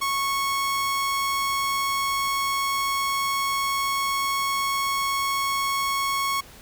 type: tone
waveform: sawtooth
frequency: 1102 Hz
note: C#6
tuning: 11 cents flat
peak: -19 dBFS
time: 0.01-6.41 s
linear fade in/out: 10 ms
effects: pink hiss -47 dBFS RMS until 6.61 s